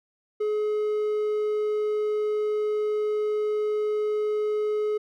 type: tone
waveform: triangle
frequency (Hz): 423.7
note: G#4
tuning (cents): +35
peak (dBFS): -21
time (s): 0.4-4.98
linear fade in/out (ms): 10
effects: none